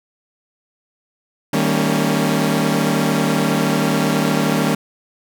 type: chord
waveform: sawtooth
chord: Eb dominant seventh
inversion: none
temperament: equal with one note detuned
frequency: 155.56 / 196 / 228.7 / 277.2 Hz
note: Eb3 / G3 / Bb3 / Db4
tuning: 0 / 0 / -33 / 0 cents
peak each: -17 dBFS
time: 1.53-4.75 s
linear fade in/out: 5 ms
effects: none